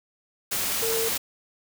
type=tone in noise; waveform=sine; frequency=452.9 Hz; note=A#4; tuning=50 cents flat; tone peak=-26 dBFS; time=0.82-1.09 s; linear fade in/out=10 ms; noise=white; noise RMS=-27 dBFS; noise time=0.51-1.18 s; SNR=-2 dB; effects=none